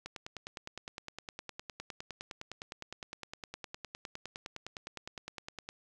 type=click train; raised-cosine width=0.2 ms; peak=-24 dBFS; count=56; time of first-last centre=0.06-5.689 s; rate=9.77 Hz; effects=none